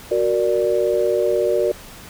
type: chord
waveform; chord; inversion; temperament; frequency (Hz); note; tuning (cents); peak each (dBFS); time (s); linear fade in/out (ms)
sine; Gb augmented; none; equal; 370 / 466.2 / 587.3; Gb4 / Bb4 / D5; 0 / 0 / 0; -20; 0.11-1.72; 5
effects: pink hiss -40 dBFS RMS until 2.09 s